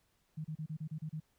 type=tone bursts; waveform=sine; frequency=155.56 Hz; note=D#3; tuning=in tune; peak=-37 dBFS; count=8; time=0.37-1.202 s; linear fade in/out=10 ms; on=76 ms; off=32 ms; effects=pink hiss -75 dBFS RMS until 1.38 s